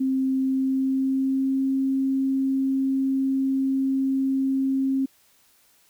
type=tone with pitch glide; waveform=sine; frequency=264.2 to 267.9 Hz; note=C4 to C4; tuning=+17 to +41 cents; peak=-20 dBFS; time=0-5.06 s; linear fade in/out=10 ms; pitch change=+24 cents; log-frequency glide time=0.35-1.65 s; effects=white hiss -60 dBFS RMS until 5.89 s